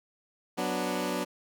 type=chord; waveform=15% pulse; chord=B minor; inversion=second; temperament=equal; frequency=185 / 246.9 / 293.7 Hz; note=F#3 / B3 / D4; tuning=0 / 0 / 0 cents; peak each=-27 dBFS; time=0.57-1.25 s; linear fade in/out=20 ms; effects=none